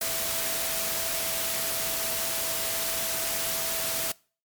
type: tone in noise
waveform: sine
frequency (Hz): 659.3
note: E5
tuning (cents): 0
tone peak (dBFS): -37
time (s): 0.01-4.12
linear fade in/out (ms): 5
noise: white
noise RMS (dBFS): -29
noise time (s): 0.01-4.12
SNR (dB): -11
effects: noise-tail reverb RT60 0.4 s tail -24 dB re dry + MP3 96 kbps